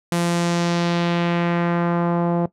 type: tone with low-pass filter sweep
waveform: sawtooth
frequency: 172 Hz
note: F3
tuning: 26 cents flat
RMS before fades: -20 dBFS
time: 0.12-2.46 s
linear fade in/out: 2 ms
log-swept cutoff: 11000 to 730 Hz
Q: 1.3
effects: noise-tail reverb RT60 0.1 s tail -17 dB re dry